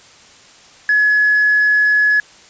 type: tone with quantisation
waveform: sine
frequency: 1696 Hz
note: G#6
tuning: 36 cents sharp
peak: -10 dBFS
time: 0.89-2.2 s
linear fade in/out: 2 ms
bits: 5
effects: white hiss -44 dBFS RMS until 2.49 s + resampled to 16000 Hz